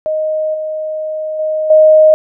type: tone with level steps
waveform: sine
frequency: 622.3 Hz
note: D#5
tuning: in tune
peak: -13 / -17 / -13 / -3 dBFS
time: 0.06-2.14 s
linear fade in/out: 0 ms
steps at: 0.54 / 1.39 / 1.7 s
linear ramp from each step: 5 ms
effects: none